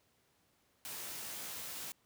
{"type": "noise with comb filter", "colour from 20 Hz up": "white", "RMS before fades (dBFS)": -44, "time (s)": [0.85, 1.92], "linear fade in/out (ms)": 0, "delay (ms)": 17, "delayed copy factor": -0.6, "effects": ["pink hiss -73 dBFS RMS until 2.05 s", "high-pass 80 Hz 12 dB/octave"]}